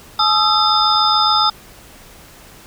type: tone cluster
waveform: sine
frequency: 855 / 1252 / 1339 / 3605 / 5030 Hz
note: A5 / D#6 / E6 / A7 / D#8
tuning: -50 / +10 / +27 / +41 / +18 cents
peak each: -18 dBFS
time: 0.19-1.5 s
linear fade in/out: 5 ms
effects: pink hiss -42 dBFS RMS until 2.66 s